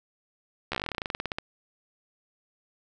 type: slowing click train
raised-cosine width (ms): 0.3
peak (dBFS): -14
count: 21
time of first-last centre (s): 0.72-1.385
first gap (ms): 13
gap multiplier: 1.09
effects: none